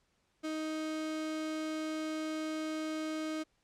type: tone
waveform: 35% pulse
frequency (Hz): 312.9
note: D#4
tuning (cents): +10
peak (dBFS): -33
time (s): 0.43-3.44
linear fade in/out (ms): 20
effects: pink hiss -75 dBFS RMS until 3.63 s + low-pass 8000 Hz 12 dB/octave